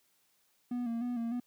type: tone with vibrato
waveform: triangle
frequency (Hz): 237.9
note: A#3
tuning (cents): +35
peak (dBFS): -30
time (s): 0.71-1.4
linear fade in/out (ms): 5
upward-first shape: square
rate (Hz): 3.3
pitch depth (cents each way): 47
effects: white hiss -72 dBFS RMS until 1.46 s + high-pass 100 Hz 12 dB/octave